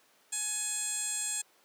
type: tone with band-pass filter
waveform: 15% pulse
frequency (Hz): 841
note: G#5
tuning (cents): +22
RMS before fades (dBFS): -34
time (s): 0.32-1.42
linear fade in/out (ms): 10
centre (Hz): 7600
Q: 3.8
effects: pink hiss -64 dBFS RMS until 1.64 s + high-pass 400 Hz 12 dB/octave